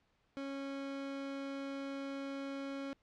30% pulse tone, 275.1 Hz, C#4, 13 cents flat, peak -37 dBFS, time 0.37-2.93 s, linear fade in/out 0 ms, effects pink hiss -75 dBFS RMS until 3.02 s + low-pass 4000 Hz 12 dB/octave

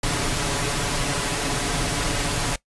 pink noise with comb filter, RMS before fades -24 dBFS, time 0.03-2.56 s, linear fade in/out 5 ms, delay 7 ms, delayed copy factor +0.6, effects noise-tail reverb RT60 0.1 s tail -19 dB re dry + resampled to 24000 Hz

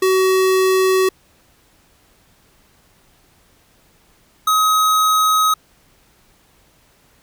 square tone pair in turn, 376.8 / 1267.4 Hz, F#4 / D#6, +32 / +32 cents, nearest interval octave + major sixth, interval 2100 cents, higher second, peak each -13 dBFS, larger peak neither, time 0.02-1.09 / 4.47-5.54 s, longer neither, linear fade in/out 5 ms, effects pink hiss -55 dBFS RMS until 7.22 s

